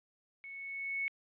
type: tone with level ramp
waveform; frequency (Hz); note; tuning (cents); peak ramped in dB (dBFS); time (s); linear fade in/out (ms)
sine; 2209; C#7; -7; -45 to -31; 0.44-1.08; 0
effects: resampled to 8000 Hz + 12-bit